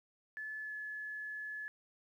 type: tone with pitch glide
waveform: sine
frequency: 1728 to 1713.1 Hz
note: A6 to A6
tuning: -32 to -47 cents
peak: -40 dBFS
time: 0.37-1.68 s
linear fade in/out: 0 ms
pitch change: -15 cents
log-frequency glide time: 0.6-0.73 s
effects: 12-bit

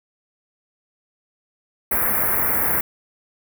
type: band-stop noise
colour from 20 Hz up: white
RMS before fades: -20 dBFS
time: 1.91-2.81 s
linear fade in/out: 5 ms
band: 2100 to 11000 Hz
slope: 48 dB/octave
effects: none

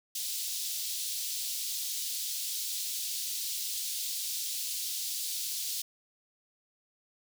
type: high-pass noise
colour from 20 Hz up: pink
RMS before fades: -35 dBFS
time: 0.15-5.82 s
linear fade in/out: 5 ms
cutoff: 3700 Hz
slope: 24 dB/octave
effects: none

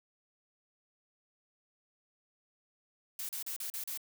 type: noise bursts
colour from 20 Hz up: blue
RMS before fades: -39 dBFS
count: 6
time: 3.19-3.975 s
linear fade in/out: 2 ms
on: 100 ms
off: 37 ms
effects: none

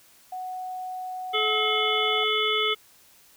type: tone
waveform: sine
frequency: 740 Hz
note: F#5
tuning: in tune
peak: -31 dBFS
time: 0.32-2.24 s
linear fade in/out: 5 ms
type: harmonic tone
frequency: 430 Hz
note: A4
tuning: 40 cents flat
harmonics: 1 / 3 / 5 / 7 / 8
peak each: -28 / -28 / -28 / -28 / -28 dBFS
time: 1.33-2.75 s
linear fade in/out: 20 ms
effects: white hiss -56 dBFS RMS until 3.36 s

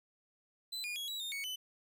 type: tone with pitch steps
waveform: 40% pulse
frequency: 4021 / 2434 / 3326 / 3894 / 3653 / 2225 / 3014 Hz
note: B7 / D#7 / G#7 / B7 / A#7 / C#7 / F#7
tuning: +30 / -39 / +2 / -25 / -36 / +6 / +31 cents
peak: -37 dBFS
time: 0.72-1.56 s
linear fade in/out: 10 ms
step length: 120 ms
effects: 13-bit

